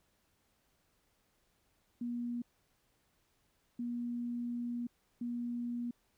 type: tone bursts at uneven times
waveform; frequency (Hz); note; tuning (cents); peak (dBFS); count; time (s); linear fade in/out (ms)
sine; 239.7; A#3; +48; -35; 3; 2.01-2.42 / 3.79-4.87 / 5.21-5.91; 5
effects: pink hiss -75 dBFS RMS until 6.17 s